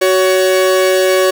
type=tone pair together; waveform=45% pulse; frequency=373.6 / 561.3 Hz; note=F#4 / C#5; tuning=+17 / +22 cents; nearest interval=perfect fifth; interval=705 cents; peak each=-12 dBFS; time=0.01-1.31 s; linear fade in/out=10 ms; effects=none